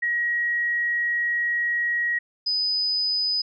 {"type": "tone pair in turn", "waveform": "sine", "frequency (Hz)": [1900, 4997], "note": ["A#6", "D#8"], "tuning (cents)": [33, 7], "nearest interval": "octave + perfect fourth", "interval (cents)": 1674, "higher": "second", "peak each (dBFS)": -21, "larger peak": "neither", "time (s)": [[0.02, 2.19], [2.46, 3.42]], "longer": "first", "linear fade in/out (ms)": 10, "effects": []}